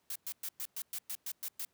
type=noise bursts; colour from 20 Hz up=blue; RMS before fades=-39 dBFS; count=10; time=0.1-1.65 s; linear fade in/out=2 ms; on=56 ms; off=110 ms; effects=pink hiss -75 dBFS RMS until 1.73 s + high-pass 100 Hz 12 dB/octave